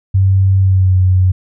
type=tone with pitch glide; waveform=sine; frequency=96 to 92.52 Hz; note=G2 to F#2; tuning=-36 to 0 cents; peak=-7 dBFS; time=0.14-1.32 s; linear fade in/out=10 ms; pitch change=-64 cents; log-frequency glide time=0.59-0.96 s; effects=none